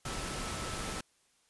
sine tone in noise, 1312 Hz, E6, 9 cents flat, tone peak -46 dBFS, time 0.05-1.01 s, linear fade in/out 5 ms, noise pink, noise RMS -38 dBFS, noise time 0.05-1.01 s, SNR -11 dB, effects white hiss -70 dBFS RMS until 1.49 s + resampled to 24000 Hz

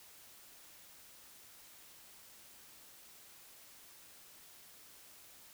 silence, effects white hiss -58 dBFS RMS until 5.53 s

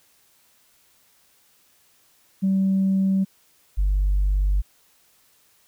sine tone pair in turn, 192.3 / 48.76 Hz, G3 / G1, -33 / -8 cents, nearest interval 2 octaves, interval 2375 cents, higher first, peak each -16 dBFS, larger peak neither, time 2.42-3.25 / 3.77-4.62 s, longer second, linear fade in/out 20 ms, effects tanh soft clip ceiling -14 dBFS + white hiss -60 dBFS RMS until 5.67 s

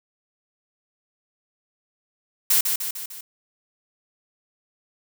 blue noise with echo, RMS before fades -18 dBFS, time 2.5-2.61 s, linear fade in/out 5 ms, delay 150 ms, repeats 4, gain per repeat -5 dB, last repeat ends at 3.21 s, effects none

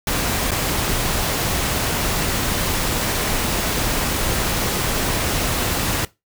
pink noise with dropouts, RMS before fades -21 dBFS, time 0.07-6.05 s, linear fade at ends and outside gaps 2 ms, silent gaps 0.508-0.516 s, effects noise-tail reverb RT60 0.2 s tail -19 dB re dry

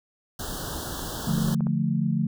pink band-stop noise, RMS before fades -33 dBFS, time 0.39-1.55 s, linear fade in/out 5 ms, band 1700 to 3000 Hz, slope 96 dB/octave
clicks, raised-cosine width 1 ms, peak -23 dBFS, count 7, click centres 0.871 / 0.993 / 1.293 / 1.382 / 1.484 / 1.607 / 1.669 s
sine chord, D minor, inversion none, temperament equal, 146.83 / 174.61 / 220 Hz, D3 / F3 / A3, 0 / 0 / 0 cents, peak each -26 dBFS, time 1.27-2.27 s, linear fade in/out 5 ms
effects none

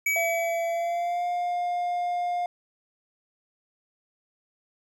square tone with exponential decay, 2279 Hz, C#7, 47 cents sharp, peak -22 dBFS, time 0.06-1.54 s, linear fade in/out 5 ms, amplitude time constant 320 ms
triangle tone with pitch glide, 676 to 707.6 Hz, E5 to F5, +43 to +23 cents, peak -23 dBFS, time 0.16-2.46 s, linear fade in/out 2 ms, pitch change +80 cents, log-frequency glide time 0.7-1.24 s
effects none

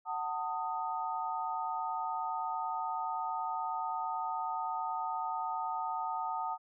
sine chord, D# diminished, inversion first, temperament just, 746.7 / 896 / 1244.5 Hz, F#5 / A5 / D#6, +16 / +31 / 0 cents, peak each -38 / -36 / -38 dBFS, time 0.05-6.58 s, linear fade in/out 50 ms, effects none

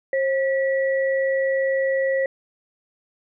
sine tone pair together, 535.8 / 1941 Hz, C5 / B6, +41 / -31 cents, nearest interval octave + minor seventh, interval 2228 cents, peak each -19 / -27 dBFS, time 0.13-2.26 s, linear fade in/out 2 ms, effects none

